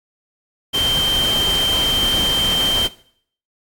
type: tone in noise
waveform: sine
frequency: 3136 Hz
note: G7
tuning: in tune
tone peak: -16 dBFS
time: 0.73-2.88 s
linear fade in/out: 20 ms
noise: pink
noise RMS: -24 dBFS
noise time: 0.73-2.88 s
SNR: +5 dB
effects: noise-tail reverb RT60 0.6 s tail -18 dB re dry + AAC 64 kbps